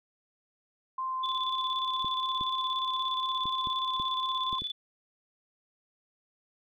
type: tone with vibrato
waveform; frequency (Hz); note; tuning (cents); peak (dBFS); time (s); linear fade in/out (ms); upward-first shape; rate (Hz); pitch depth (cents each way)
sine; 1042; C6; -7; -30; 0.98-4.59; 5; triangle; 4; 8
type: tone with tremolo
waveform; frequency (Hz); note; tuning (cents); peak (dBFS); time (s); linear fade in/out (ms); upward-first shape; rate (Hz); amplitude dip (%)
sine; 3474; A7; -23; -30; 1.23-4.72; 10; square; 17; 60
type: clicks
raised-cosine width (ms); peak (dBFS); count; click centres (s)
3; -29; 7; 2.046 / 2.411 / 3.456 / 3.672 / 3.999 / 4.529 / 4.62
effects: none